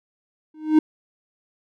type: tone with exponential growth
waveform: triangle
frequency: 310 Hz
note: D#4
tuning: 6 cents flat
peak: -6 dBFS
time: 0.54-0.79 s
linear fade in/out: 5 ms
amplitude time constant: 54 ms
effects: none